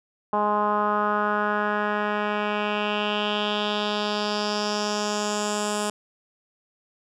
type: tone with low-pass filter sweep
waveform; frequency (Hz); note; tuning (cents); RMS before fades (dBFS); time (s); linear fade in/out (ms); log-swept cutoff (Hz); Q
10% pulse; 208.6; G#3; +8; -25; 0.33-5.9; 2; 980 to 8700; 3.3
effects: none